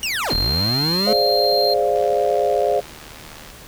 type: linear two-way sweep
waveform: 25% pulse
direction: down then up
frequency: 2961 to 30.23 to 220.5 Hz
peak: -17 dBFS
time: 0.03-1.13 s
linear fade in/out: 0 ms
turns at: 0.34 s
type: tone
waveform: triangle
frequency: 4186 Hz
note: C8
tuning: in tune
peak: -18 dBFS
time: 0.3-1.74 s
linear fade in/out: 5 ms
type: chord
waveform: sine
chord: D half-diminished seventh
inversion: second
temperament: equal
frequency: 415.3 / 523.3 / 587.3 / 698.5 Hz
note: Ab4 / C5 / D5 / F5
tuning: 0 / 0 / 0 / 0 cents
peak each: -21 dBFS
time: 1.06-2.81 s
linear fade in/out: 20 ms
type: click train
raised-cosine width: 0.2 ms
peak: -22 dBFS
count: 118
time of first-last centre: 1.96-3.502 s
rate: 75.9 Hz
effects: pink hiss -41 dBFS RMS until 3.67 s